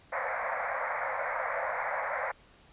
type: band-pass noise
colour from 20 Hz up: pink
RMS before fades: -33 dBFS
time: 0.12-2.32 s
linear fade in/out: 10 ms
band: 510 to 2200 Hz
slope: 96 dB/octave
effects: pink hiss -59 dBFS RMS until 2.72 s + resampled to 8000 Hz